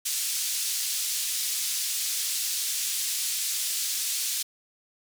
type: band-pass noise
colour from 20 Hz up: white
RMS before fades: -29 dBFS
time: 0.05-4.43 s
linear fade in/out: 10 ms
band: 3700 to 10000 Hz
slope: 12 dB/octave
effects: none